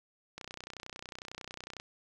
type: click train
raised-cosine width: 0.2 ms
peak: -25 dBFS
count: 45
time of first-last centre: 0.38-1.799 s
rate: 31 Hz
effects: none